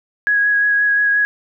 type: tone with vibrato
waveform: sine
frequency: 1661.2 Hz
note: G#6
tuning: in tune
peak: -12 dBFS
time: 0.27-1.25 s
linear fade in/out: 0 ms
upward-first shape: sine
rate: 5.7 Hz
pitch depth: 14 cents each way
effects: none